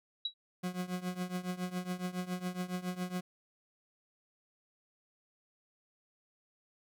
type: tone with exponential decay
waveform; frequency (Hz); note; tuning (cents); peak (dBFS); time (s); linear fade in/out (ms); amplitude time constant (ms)
sine; 3886; B7; -29; -28; 0.25-0.34; 5; 18
type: tone with tremolo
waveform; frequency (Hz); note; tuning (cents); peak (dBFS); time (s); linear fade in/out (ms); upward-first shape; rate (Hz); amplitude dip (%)
40% pulse; 181.1; F#3; -37; -31; 0.63-3.21; 10; triangle; 7.2; 90
effects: none